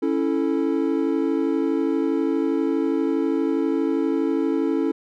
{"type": "chord", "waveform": "triangle", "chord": "A major", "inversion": "first", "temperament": "equal", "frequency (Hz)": [277.2, 329.6, 440], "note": ["C#4", "E4", "A4"], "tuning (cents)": [0, 0, 0], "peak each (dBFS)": [-21, -21, -24], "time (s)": [0.02, 4.92], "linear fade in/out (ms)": 10, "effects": []}